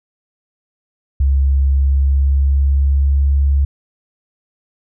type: tone with pitch glide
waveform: sine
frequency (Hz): 68.3 to 69.65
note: C#2 to C#2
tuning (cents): -25 to +9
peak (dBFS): -10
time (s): 1.2-3.65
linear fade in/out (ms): 5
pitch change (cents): +34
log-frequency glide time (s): 1.68-3.36
effects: none